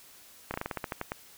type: slowing click train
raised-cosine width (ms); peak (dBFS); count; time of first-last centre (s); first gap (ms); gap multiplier
0.5; -17; 11; 0.51-1.119; 30; 1.15
effects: white hiss -54 dBFS RMS until 1.37 s